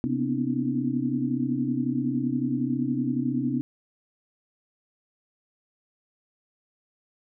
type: tone cluster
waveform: sine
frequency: 132.4 / 240.4 / 251.2 / 285.7 / 318 Hz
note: C3 / B3 / B3 / D4 / D#4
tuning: +21 / -46 / +30 / -48 / +38 cents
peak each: -32 / -31 / -27 / -30 / -34 dBFS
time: 0.04-3.61 s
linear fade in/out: 0 ms
effects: none